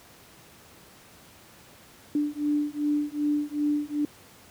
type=beating tone pair; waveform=sine; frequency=293.6 / 296.2 Hz; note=D4 / D4; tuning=0 / +15 cents; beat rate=2.6 Hz; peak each=-27 dBFS; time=2.15-4.05 s; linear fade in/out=2 ms; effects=pink hiss -52 dBFS RMS until 4.5 s + high-pass 80 Hz 12 dB/octave